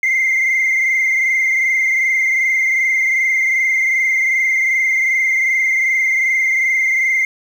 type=tone with frequency modulation; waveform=sine; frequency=2093 Hz; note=C7; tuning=in tune; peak=-11 dBFS; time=0.03-7.25 s; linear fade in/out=2 ms; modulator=22.6 Hz; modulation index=2.4; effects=tanh soft clip ceiling -10 dBFS + 7-bit